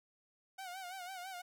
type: tone with vibrato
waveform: sawtooth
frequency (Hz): 740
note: F#5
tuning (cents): 0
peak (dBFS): -40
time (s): 0.58-1.42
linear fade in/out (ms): 10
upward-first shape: sine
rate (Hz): 6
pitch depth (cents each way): 86
effects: none